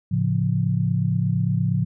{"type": "chord", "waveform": "sine", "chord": "A augmented", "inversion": "none", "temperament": "equal", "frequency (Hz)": [110, 138.59, 174.61], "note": ["A2", "C#3", "E#3"], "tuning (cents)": [0, 0, 0], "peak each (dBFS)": -23, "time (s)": [0.11, 1.85], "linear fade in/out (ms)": 10, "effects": []}